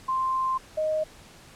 sine tone pair in turn, 1046.5 / 622.3 Hz, C6 / D#5, 0 / 0 cents, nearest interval major sixth, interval 900 cents, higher first, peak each -23 dBFS, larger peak neither, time 0.08-0.58 / 0.77-1.04 s, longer first, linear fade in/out 10 ms, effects pink hiss -50 dBFS RMS until 1.55 s + low-pass 10000 Hz 12 dB/octave

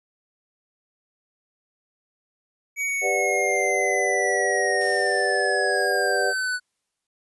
square linear sweep, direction down, 2268 to 1480 Hz, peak -24 dBFS, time 2.76-6.6 s, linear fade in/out 50 ms
sine chord, G major seventh, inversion none, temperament equal with one note detuned, 394 / 493.9 / 587.3 / 740 Hz, G4 / B4 / D5 / F#5, +9 / 0 / 0 / 0 cents, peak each -27 dBFS, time 3.01-6.34 s, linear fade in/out 50 ms
white noise with exponential decay, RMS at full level -42 dBFS, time 4.81-7.07 s, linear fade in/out 2 ms, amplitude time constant 490 ms
effects resampled to 24000 Hz

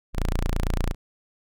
sawtooth tone, 28.81 Hz, A#0, 19 cents flat, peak -18 dBFS, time 0.13-0.95 s, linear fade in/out 50 ms, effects none

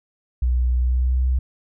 sine tone with pitch glide, 61.74 to 63.77 Hz, B1 to C2, 0 to -44 cents, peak -16 dBFS, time 0.42-1.39 s, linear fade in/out 5 ms, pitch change +56 cents, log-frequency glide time 0.77-1.21 s, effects none

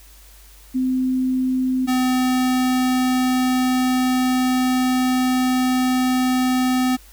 sine / square tone pair in turn, 257.7 / 254.9 Hz, C4 / C4, -26 / -45 cents, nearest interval unison, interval 19 cents, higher first, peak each -17 dBFS, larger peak neither, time 0.74-1.87 / 1.87-6.97 s, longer second, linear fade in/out 20 ms, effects added 50 Hz sine -45 dBFS peak until 7.12 s + white hiss -49 dBFS RMS until 7.12 s

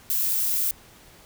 violet noise, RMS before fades -24 dBFS, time 0.1-0.71 s, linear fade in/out 0 ms, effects pink hiss -51 dBFS RMS until 1.25 s

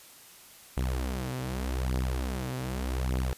sawtooth beating tone pair, 63.5 / 64.34 Hz, B1 / C2, +49 / -28 cents, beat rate 0.84 Hz, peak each -28 dBFS, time 0.77-3.33 s, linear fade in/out 0 ms, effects white hiss -52 dBFS RMS until 3.37 s + resampled to 32000 Hz

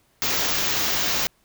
white band-stop noise, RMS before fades -23 dBFS, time 0.22-1.27 s, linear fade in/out 0 ms, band 7100 to 15000 Hz, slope 96 dB/octave, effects pink hiss -63 dBFS RMS until 1.44 s

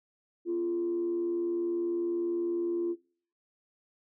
sine tone with frequency modulation, 344.6 Hz, F4, 23 cents flat, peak -27 dBFS, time 0.45-2.96 s, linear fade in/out 50 ms, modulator 80 Hz, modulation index 0.32, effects noise-tail reverb RT60 0.5 s tail -23 dB re dry + tanh soft clip ceiling -23 dBFS

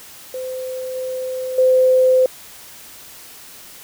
sine tone with level steps, 514 Hz, C5, 31 cents flat, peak -24 / -22 / -10 dBFS, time 0.34-2.26 s, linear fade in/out 2 ms, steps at 0.95 / 1.58 s, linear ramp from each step 5 ms, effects white hiss -40 dBFS RMS until 3.83 s

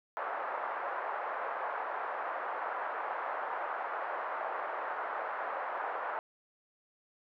pink band-pass noise, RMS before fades -37 dBFS, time 0.17-6.19 s, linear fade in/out 0 ms, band 610 to 1500 Hz, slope 24 dB/octave, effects none

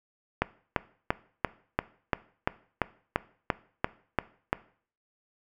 click train, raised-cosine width 0.5 ms, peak -8 dBFS, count 13, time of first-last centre 0.42-4.53 s, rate 2.92 Hz, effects noise-tail reverb RT60 0.5 s tail -19 dB re dry

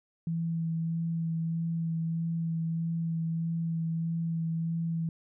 sine tone with vibrato, 164.81 Hz, E3, in tune, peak -28 dBFS, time 0.27-5.09 s, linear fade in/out 2 ms, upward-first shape sine, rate 1.6 Hz, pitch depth 14 cents each way, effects none

